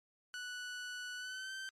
sawtooth tone with pitch glide, 1480 to 1550.9 Hz, F#6 to G6, 0 to -19 cents, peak -38 dBFS, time 0.34-1.69 s, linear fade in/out 0 ms, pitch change +81 cents, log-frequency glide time 1.16-1.53 s, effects low-pass 8000 Hz 12 dB/octave + MP3 64 kbps

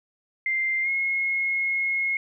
sine tone with pitch glide, 2093 to 2163 Hz, C7 to C#7, 0 to -43 cents, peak -22 dBFS, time 0.46-2.17 s, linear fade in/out 2 ms, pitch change +57 cents, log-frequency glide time 0.82-0.89 s, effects none

